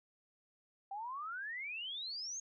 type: exponential sweep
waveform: sine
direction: up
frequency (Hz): 769 to 6645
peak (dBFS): -40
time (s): 0.91-2.4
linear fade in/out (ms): 5
effects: none

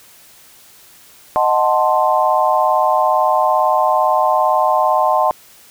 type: chord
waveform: sine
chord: D# diminished seventh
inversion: none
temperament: equal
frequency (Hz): 622.3 / 740 / 880 / 1046.5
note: D#5 / F#5 / A5 / C6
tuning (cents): 0 / 0 / 0 / 0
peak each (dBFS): -17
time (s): 1.36-5.31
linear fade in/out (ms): 0
effects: white hiss -45 dBFS RMS until 5.7 s

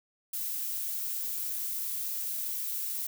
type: noise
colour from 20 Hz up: violet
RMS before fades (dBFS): -34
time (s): 0.33-3.07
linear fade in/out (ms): 5
effects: none

